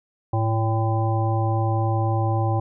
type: harmonic tone with a mistuned harmonic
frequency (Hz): 112.5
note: A2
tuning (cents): +39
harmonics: 1 / 3 / 5 / 7 / 9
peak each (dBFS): -20 / -29 / -31 / -27 / -33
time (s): 0.33-2.6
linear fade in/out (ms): 5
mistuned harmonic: 1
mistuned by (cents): -59
effects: none